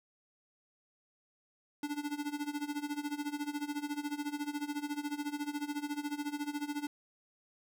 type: tone with tremolo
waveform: square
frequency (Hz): 292.4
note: D4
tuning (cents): -7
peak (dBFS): -33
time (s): 1.83-6.87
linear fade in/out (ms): 2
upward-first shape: sine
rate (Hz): 14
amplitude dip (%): 85
effects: none